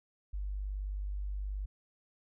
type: tone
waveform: sine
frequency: 49.43 Hz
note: G1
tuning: 15 cents sharp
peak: -34 dBFS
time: 0.33-1.66 s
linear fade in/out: 10 ms
effects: none